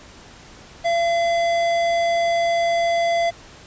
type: tone with tanh clipping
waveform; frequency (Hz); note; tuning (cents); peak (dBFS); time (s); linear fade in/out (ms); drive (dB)
sine; 680; F5; -46; -19; 0.84-3.31; 20; 16
effects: pink hiss -44 dBFS RMS until 3.66 s + resampled to 16000 Hz